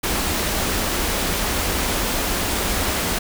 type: band-stop noise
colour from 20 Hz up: pink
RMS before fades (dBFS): -22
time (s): 0.03-3.19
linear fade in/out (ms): 10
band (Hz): 110 to 160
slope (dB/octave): 96
effects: none